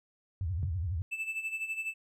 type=tone with vibrato; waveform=sine; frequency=87 Hz; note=F2; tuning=6 cents flat; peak=-30 dBFS; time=0.41-1.02 s; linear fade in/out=0 ms; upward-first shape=triangle; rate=12 Hz; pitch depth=280 cents each way
type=tone with exponential decay; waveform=sine; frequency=130.81 Hz; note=C3; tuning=in tune; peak=-28 dBFS; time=0.63-0.74 s; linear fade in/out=0 ms; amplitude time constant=22 ms
type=tone with tremolo; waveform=triangle; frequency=2637 Hz; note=E7; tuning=in tune; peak=-29 dBFS; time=1.11-1.94 s; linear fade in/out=20 ms; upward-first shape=sine; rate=12 Hz; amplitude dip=70%
effects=none